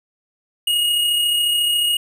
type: tone with amplitude modulation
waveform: square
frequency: 2875 Hz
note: F7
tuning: 50 cents sharp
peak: -15 dBFS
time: 0.67-1.97 s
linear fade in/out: 5 ms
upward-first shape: sine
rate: 34.1 Hz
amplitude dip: 30%
effects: none